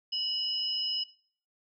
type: tone pair together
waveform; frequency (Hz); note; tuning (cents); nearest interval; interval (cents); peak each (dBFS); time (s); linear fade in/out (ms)
sine; 2939 / 5107; F#7 / D#8; -12 / +44; minor seventh; 956; -33 / -31; 0.12-1.04; 10
effects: noise-tail reverb RT60 0.5 s tail -19 dB re dry